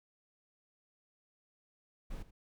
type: noise with echo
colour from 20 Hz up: brown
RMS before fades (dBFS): -41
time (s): 2.1-2.23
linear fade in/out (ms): 10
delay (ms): 80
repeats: 1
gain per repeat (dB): -15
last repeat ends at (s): 2.31
effects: none